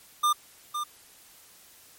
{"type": "tone with echo", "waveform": "square", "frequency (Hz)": 1200, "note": "D6", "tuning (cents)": 37, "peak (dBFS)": -21, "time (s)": [0.23, 0.33], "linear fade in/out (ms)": 10, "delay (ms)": 510, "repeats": 1, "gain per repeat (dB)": -8, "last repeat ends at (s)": 0.84, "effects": ["white hiss -54 dBFS RMS until 1.98 s", "MP3 64 kbps"]}